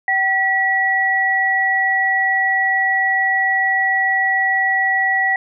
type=tone pair together; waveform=sine; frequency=769 / 1937.8 Hz; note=G5 / B6; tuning=-33 / -33 cents; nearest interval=octave + major third; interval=1600 cents; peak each=-20 / -15 dBFS; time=0.08-5.36 s; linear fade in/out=2 ms; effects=none

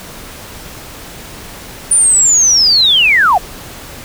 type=linear sweep; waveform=sine; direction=down; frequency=9440 to 668 Hz; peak=-6 dBFS; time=1.91-3.38 s; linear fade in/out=5 ms; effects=pink hiss -31 dBFS RMS until 4.04 s

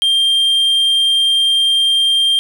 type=tone; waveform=triangle; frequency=3185 Hz; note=G7; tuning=27 cents sharp; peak=-9 dBFS; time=0.02-2.39 s; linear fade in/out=0 ms; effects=none

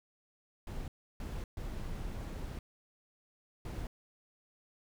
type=noise bursts at uneven times; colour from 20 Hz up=brown; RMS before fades=-40 dBFS; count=4; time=0.67-0.88 / 1.2-1.44 / 1.57-2.59 / 3.65-3.87 s; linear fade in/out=2 ms; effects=none

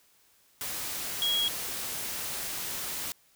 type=tone in noise; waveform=sine; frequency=3300 Hz; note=G#7; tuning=12 cents flat; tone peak=-25 dBFS; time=1.22-1.48 s; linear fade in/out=0 ms; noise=white; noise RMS=-35 dBFS; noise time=0.61-3.12 s; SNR=+7 dB; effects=white hiss -64 dBFS RMS until 3.35 s

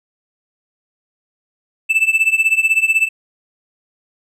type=tone with tremolo; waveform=triangle; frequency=2641 Hz; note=E7; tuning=3 cents sharp; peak=-6 dBFS; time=1.89-3.09 s; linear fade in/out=20 ms; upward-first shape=triangle; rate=16 Hz; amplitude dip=95%; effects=resampled to 32000 Hz

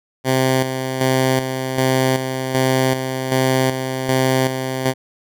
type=tone with tremolo; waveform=10% pulse; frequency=130.81 Hz; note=C3; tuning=in tune; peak=-6 dBFS; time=0.24-4.94 s; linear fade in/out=50 ms; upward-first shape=square; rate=1.3 Hz; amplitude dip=55%; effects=none

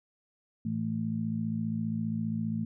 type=harmonic tone; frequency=55 Hz; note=A1; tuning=in tune; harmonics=2 / 3 / 4; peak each=-36 / -35 / -31 dBFS; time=0.65-2.65 s; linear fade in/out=5 ms; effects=none

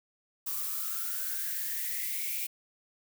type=noise with high-pass filter sweep; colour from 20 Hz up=violet; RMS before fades=-34 dBFS; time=0.46-2.47 s; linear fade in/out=10 ms; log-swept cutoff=1100 to 2400 Hz; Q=10; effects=none

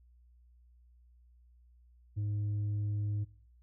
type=tone with tanh clipping; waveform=sine; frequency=103.83 Hz; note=G#2; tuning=in tune; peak=-32 dBFS; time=2.16-3.25 s; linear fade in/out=20 ms; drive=3 dB; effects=noise-tail reverb RT60 0.6 s tail -25 dB re dry + added 60 Hz sine -59 dBFS peak until 3.62 s

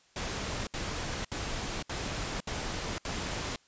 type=noise bursts; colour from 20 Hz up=pink; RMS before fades=-35 dBFS; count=6; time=0.16-3.56 s; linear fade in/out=2 ms; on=510 ms; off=68 ms; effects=white hiss -64 dBFS RMS until 3.67 s + resampled to 16000 Hz

